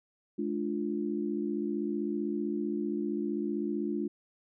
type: chord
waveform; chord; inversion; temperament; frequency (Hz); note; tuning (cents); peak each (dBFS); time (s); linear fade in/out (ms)
sine; D diminished; second; equal with one note detuned; 213.1 / 293.7 / 349.2; Ab3 / D4 / F4; +45 / 0 / 0; -34; 0.38-4.08; 10
effects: none